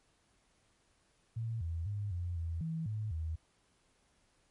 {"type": "tone with pitch steps", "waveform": "sine", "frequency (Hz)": [113.9, 83, 102.6, 87.6, 83, 162.1, 107.6, 80.1], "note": ["A#2", "E2", "G#2", "F2", "E2", "E3", "A2", "E2"], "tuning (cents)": [-40, 12, -21, 6, 12, -29, -38, -49], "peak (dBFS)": -34, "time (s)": [1.36, 3.36], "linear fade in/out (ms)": 10, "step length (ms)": 250, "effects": ["pink hiss -72 dBFS RMS until 4.5 s", "MP3 48 kbps"]}